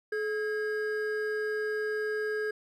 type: tone pair together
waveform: triangle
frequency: 428 / 1631 Hz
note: A4 / G#6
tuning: -48 / -32 cents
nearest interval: octave + major seventh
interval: 2316 cents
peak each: -28 / -33 dBFS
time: 0.12-2.51 s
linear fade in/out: 5 ms
effects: none